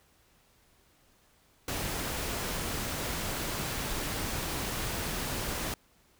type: noise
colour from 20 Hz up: pink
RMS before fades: -34 dBFS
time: 1.68-5.74 s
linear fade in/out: 2 ms
effects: pink hiss -65 dBFS RMS until 6.19 s